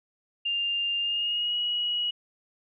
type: tone with pitch glide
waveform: sine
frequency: 2800 to 2909 Hz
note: F7 to F#7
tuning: +4 to -30 cents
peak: -25 dBFS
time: 0.45-2.11 s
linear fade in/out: 10 ms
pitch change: +66 cents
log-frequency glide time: 1-1.56 s
effects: none